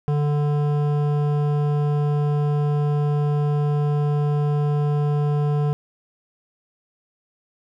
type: tone with hard clipping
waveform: sine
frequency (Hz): 146.83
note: D3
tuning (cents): 0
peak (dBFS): -20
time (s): 0.08-5.73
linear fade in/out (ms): 0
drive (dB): 13
effects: none

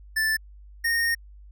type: tone pair in turn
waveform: square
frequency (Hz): 1760 / 1848.7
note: A6 / A#6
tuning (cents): 0 / -15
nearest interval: minor second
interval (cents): 85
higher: second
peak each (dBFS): -22 / -22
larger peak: neither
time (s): 0.16-0.37 / 0.84-1.15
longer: second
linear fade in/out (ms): 10
effects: added 50 Hz sine -44 dBFS peak until 1.51 s

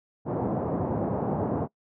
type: band-pass noise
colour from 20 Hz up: pink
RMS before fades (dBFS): -28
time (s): 0.25-1.68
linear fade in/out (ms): 50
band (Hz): 100 to 860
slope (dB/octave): 24
effects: noise-tail reverb RT60 0.1 s tail -23 dB re dry

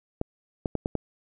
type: clicks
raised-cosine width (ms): 2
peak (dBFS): -13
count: 5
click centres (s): 0.214 / 0.658 / 0.753 / 0.859 / 0.953
effects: none

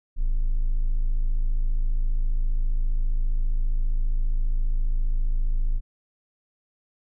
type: tone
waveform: triangle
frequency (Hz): 27.45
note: A0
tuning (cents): -3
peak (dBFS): -16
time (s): 0.16-5.81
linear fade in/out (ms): 50
effects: tanh soft clip ceiling -14 dBFS

